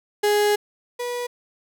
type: tone pair in turn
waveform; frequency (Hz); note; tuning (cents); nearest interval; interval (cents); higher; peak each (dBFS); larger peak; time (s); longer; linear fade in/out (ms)
35% pulse; 415.3 / 486.9; G#4 / B4; 0 / -25; minor third; 275; second; -15 / -24; first; 0.23-0.56 / 0.99-1.27; first; 10
effects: none